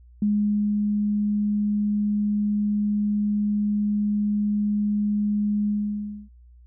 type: tone with ADSR envelope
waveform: sine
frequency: 207.7 Hz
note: G#3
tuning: in tune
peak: -18 dBFS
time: 0.22-6.29 s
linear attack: 3 ms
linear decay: 510 ms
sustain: -2 dB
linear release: 610 ms
effects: added 60 Hz sine -47 dBFS peak until 6.66 s